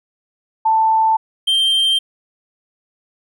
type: tone pair in turn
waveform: sine / triangle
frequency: 885 / 3154 Hz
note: A5 / G7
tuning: +10 / +10 cents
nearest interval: octave + minor seventh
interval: 2200 cents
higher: second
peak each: -11 dBFS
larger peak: neither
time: 0.65-1.17 / 1.47-1.99 s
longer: neither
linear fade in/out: 10 ms
effects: none